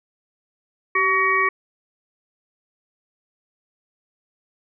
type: harmonic tone with a mistuned harmonic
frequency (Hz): 376.6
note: F#4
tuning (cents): +31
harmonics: 1 / 3 / 5 / 6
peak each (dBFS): -26 / -20 / -21 / -22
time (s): 0.95-1.49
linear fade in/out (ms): 5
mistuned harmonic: 1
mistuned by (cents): +36
effects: none